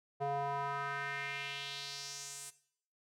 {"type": "tone with band-pass filter sweep", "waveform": "square", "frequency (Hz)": 140.7, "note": "C#3", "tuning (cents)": 26, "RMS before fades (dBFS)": -40, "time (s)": [0.2, 2.51], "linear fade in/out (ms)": 20, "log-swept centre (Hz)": [630, 9000], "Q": 2.6, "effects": ["noise-tail reverb RT60 0.6 s tail -17 dB re dry"]}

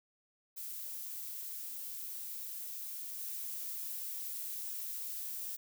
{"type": "noise with level steps", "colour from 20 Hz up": "violet", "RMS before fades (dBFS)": [-43, -41], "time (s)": [0.56, 5.57], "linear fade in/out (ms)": 20, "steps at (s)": 3.18, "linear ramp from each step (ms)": 20, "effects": []}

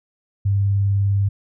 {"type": "tone with vibrato", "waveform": "sine", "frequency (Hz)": 99.4, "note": "G2", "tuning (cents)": 25, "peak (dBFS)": -15, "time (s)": [0.45, 1.29], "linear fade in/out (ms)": 10, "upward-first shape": "sine", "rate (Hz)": 20, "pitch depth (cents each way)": 34, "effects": []}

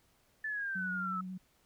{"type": "exponential sweep", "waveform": "sine", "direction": "down", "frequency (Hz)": [1760, 1287], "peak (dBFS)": -34, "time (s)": [0.44, 1.21], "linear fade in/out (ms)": 5}
{"type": "tone with vibrato", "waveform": "sine", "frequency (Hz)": 185.4, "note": "F#3", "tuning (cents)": 4, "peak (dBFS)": -39, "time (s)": [0.75, 1.38], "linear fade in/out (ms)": 10, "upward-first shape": "triangle", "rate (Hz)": 11, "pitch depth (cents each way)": 26}
{"effects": ["pink hiss -70 dBFS RMS until 1.65 s"]}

